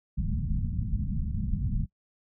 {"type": "low-pass noise", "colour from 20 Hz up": "pink", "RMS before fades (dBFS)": -29, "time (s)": [0.17, 1.86], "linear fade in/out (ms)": 10, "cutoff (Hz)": 210, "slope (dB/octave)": 48, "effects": ["noise-tail reverb RT60 0.1 s tail -21 dB re dry"]}